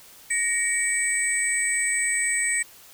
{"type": "tone cluster", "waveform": "sine", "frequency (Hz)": [1872, 2276, 7910, 8510], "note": ["A#6", "C#7", "B8", "C9"], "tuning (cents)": [7, 45, 2, 28], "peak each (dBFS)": -27, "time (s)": [0.3, 2.63], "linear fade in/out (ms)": 10, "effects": ["white hiss -49 dBFS RMS until 2.93 s"]}